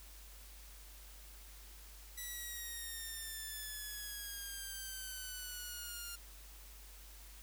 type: exponential sweep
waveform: 5% pulse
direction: down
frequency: 1964 to 1396.9 Hz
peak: -33 dBFS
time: 2.17-6.16 s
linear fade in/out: 10 ms
effects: added 50 Hz sine -54 dBFS peak until 7.42 s + white hiss -58 dBFS RMS until 7.42 s